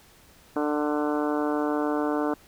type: harmonic tone with a mistuned harmonic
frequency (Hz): 148.9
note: D3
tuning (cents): +24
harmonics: 2 / 3 / 4 / 5 / 6 / 7 / 8 / 9 / 10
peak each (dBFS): -26 / -30 / -32 / -34 / -36 / -37 / -38 / -39 / -40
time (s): 0.56-2.34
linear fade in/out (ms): 2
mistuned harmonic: 8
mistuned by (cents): -18
effects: pink hiss -55 dBFS RMS until 2.47 s